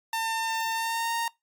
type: tone with pitch glide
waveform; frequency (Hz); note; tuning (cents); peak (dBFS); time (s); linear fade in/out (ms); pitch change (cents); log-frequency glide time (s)
sawtooth; 901 to 925.8; A5 to A#5; +41 to -12; -23; 0.13-1.28; 2; +47; 0.71-1.15
effects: noise-tail reverb RT60 0.2 s tail -23 dB re dry + Opus 48 kbps